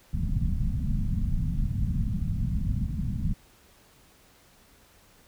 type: low-pass noise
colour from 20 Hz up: pink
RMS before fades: -27 dBFS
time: 0.13-3.34 s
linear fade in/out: 10 ms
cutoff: 220 Hz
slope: 48 dB/octave
effects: pink hiss -58 dBFS RMS until 5.27 s